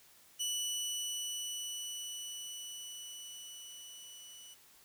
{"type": "tone with level ramp", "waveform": "20% pulse", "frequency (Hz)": 2960, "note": "F#7", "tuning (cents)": 0, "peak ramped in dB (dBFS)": [-28, -46], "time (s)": [0.39, 4.55], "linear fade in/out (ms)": 20, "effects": ["white hiss -62 dBFS RMS until 4.84 s"]}